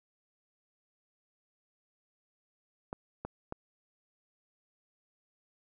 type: clicks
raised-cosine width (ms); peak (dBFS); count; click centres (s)
1; -23; 3; 2.929 / 3.25 / 3.524
effects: none